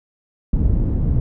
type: low-pass noise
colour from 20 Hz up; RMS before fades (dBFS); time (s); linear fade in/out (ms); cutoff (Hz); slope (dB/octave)
pink; -17; 0.53-1.2; 2; 180; 12
effects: none